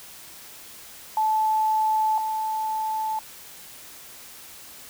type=tone pair in turn; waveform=sine; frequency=870 / 874 Hz; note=A5 / A5; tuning=-20 / -12 cents; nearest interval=unison; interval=8 cents; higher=second; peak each=-19 / -24 dBFS; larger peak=first; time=1.17-2.18 / 2.18-3.19 s; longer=neither; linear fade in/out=2 ms; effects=white hiss -44 dBFS RMS until 4.89 s